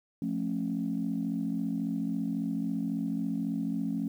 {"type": "chord", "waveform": "sine", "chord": "F augmented", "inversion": "none", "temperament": "just", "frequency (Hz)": [174.61, 218.3, 272.8], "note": ["F3", "A3", "C#4"], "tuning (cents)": [0, -13, -28], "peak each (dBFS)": [-34, -32, -32], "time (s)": [0.22, 4.08], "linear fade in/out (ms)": 2, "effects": ["tanh soft clip ceiling -21 dBFS", "10-bit"]}